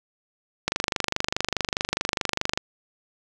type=click train; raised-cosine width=0.2 ms; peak=-5 dBFS; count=48; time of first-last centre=0.68-2.575 s; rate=24.8 Hz; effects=none